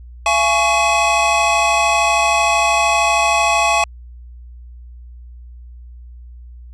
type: tone cluster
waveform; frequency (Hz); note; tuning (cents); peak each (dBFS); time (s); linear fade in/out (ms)
square; 680 / 838 / 1114 / 2547; F5 / G#5 / C#6 / D#7; -46 / +15 / +8 / +40; -19; 0.26-3.84; 2
effects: added 60 Hz sine -34 dBFS peak until 6.73 s + resampled to 22050 Hz